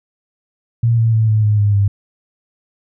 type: tone with pitch steps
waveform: sine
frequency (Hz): 116.54 / 113.68 / 110.89 / 108.17 / 105.52 / 102.93 / 100.4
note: A#2 / A#2 / A2 / A2 / G#2 / G#2 / G2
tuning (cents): 0 / -43 / +14 / -29 / +28 / -15 / +42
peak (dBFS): -10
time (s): 0.83-1.88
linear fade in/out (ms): 5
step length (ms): 150
effects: none